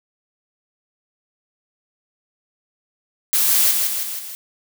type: noise with echo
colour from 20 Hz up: blue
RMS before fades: -17 dBFS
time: 3.33-3.71 s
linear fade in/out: 0 ms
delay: 160 ms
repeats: 4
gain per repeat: -4 dB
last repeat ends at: 4.35 s
effects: none